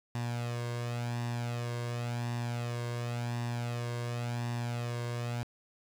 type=tone with flanger; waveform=sawtooth; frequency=119.6 Hz; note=A#2; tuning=45 cents sharp; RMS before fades=-35 dBFS; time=0.15-5.43 s; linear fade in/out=0 ms; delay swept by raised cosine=1.1 to 1.88 ms; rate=0.92 Hz; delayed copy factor=+0.6; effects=low-pass 9000 Hz 12 dB/octave + 9-bit